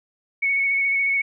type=tone with vibrato; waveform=sine; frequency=2217 Hz; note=C#7; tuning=in tune; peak=-18 dBFS; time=0.42-1.22 s; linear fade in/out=10 ms; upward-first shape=square; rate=14 Hz; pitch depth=14 cents each way; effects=none